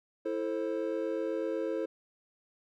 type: chord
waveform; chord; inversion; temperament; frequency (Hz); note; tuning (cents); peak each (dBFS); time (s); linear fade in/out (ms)
triangle; A minor; second; just; 330 / 440 / 528; E4 / A4 / C5; +2 / 0 / +16; -33; 0.25-1.86; 10
effects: none